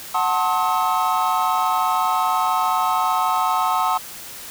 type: chord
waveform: triangle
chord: F# diminished seventh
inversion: none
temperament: just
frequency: 740 / 888 / 1065.6 / 1278.7 Hz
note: F#5 / A5 / C6 / Eb6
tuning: 0 / +16 / +31 / +47 cents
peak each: -21 dBFS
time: 0.14-3.98 s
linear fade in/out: 10 ms
effects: white hiss -36 dBFS RMS until 4.5 s